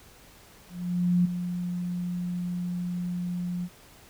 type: tone with ADSR envelope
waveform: sine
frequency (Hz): 177.3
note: F3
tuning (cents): +26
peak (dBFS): -18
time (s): 0.69-3.69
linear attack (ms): 560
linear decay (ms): 9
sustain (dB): -10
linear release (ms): 53
effects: pink hiss -53 dBFS RMS until 4.09 s